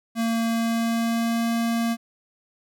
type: tone with pitch glide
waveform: square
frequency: 228.6 to 231.1 Hz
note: A#3 to A#3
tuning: -34 to -15 cents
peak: -22 dBFS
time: 0.15-1.97 s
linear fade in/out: 50 ms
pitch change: +19 cents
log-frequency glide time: 0.44-1.46 s
effects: none